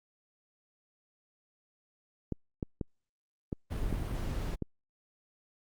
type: clicks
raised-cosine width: 3 ms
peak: -20 dBFS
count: 6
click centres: 2.323 / 2.628 / 2.812 / 3.528 / 3.927 / 4.623 s
type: noise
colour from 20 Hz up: brown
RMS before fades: -34 dBFS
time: 3.7-4.56 s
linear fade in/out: 20 ms
effects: Opus 48 kbps